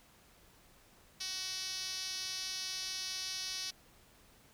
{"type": "tone with band-pass filter", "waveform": "5% pulse", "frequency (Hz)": 375.2, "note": "F#4", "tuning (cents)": 24, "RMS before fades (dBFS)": -40, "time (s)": [1.2, 3.71], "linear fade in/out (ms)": 10, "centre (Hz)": 5700, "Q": 2.7, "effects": ["pink hiss -63 dBFS RMS until 4.53 s"]}